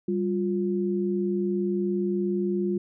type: tone pair together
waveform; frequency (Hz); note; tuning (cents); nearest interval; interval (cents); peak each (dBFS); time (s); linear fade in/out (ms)
sine; 196 / 353.2; G3 / F4; 0 / +20; minor seventh; 1020; -26 / -26; 0.08-2.78; 5
effects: none